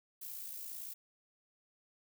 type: noise with amplitude modulation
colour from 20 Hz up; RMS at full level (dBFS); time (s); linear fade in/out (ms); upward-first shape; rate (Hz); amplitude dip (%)
violet; -43; 0.21-0.94; 10; sine; 57.9; 45
effects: none